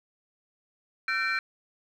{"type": "tone cluster", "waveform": "sine", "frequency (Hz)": [1354, 1539, 1820, 2345, 4156], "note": ["E6", "G6", "A#6", "D7", "C8"], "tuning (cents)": [46, -32, -42, -3, -12], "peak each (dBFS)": [-32, -29, -34, -29, -37], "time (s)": [1.08, 1.39], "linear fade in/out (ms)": 2, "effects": ["tanh soft clip ceiling -18 dBFS", "10-bit"]}